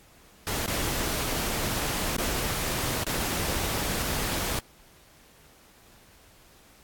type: noise with dropouts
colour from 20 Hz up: pink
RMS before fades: -29 dBFS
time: 0.47-4.59 s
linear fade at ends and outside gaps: 1 ms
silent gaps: 0.662-0.678 / 2.166-2.183 / 3.036-3.066 s
effects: pink hiss -56 dBFS RMS until 6.83 s + AAC 64 kbps